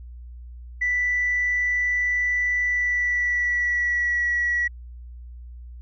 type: tone with pitch glide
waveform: sine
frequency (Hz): 1975.5 to 1930.4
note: B6 to B6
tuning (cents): 0 to -40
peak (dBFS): -19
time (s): 0.81-4.68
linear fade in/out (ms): 10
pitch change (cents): -40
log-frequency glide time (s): 2.63-4.26
effects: tanh soft clip ceiling -15 dBFS + added 60 Hz sine -37 dBFS peak until 5.81 s